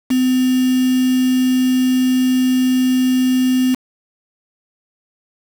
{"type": "tone with quantisation", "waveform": "sine", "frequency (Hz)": 255.6, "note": "C4", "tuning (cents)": -40, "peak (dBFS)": -12, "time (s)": [0.1, 3.75], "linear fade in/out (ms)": 10, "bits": 4, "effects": []}